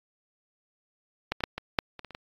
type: clicks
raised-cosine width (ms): 0.3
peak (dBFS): -11 / -20 / -7 / -17 / -6 / -24 / -26 / -29 / -23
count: 9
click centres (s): 1.32 / 1.406 / 1.438 / 1.58 / 1.788 / 1.993 / 2.047 / 2.107 / 2.149
effects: AAC 32 kbps